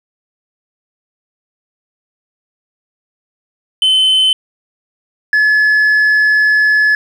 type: tone pair in turn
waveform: sine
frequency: 3056 / 1711.8 Hz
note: G7 / A6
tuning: -45 / -48 cents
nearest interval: minor seventh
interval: 1003 cents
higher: first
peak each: -5 dBFS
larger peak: neither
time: 3.82-4.33 / 5.33-6.95 s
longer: second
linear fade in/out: 2 ms
effects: tanh soft clip ceiling -7 dBFS + 7-bit